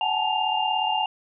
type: tone cluster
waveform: sine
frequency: 749 / 843 / 880 / 2801 Hz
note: F#5 / G#5 / A5 / F7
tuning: +21 / +26 / 0 / +4 cents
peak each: -27 dBFS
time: 0.01-1.06 s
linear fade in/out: 2 ms
effects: none